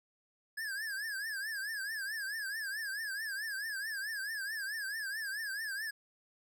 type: tone with vibrato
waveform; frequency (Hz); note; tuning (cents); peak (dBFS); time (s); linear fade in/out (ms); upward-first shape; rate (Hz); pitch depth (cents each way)
square; 1674; G#6; +13; -37; 0.57-5.91; 10; triangle; 4.6; 160
effects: none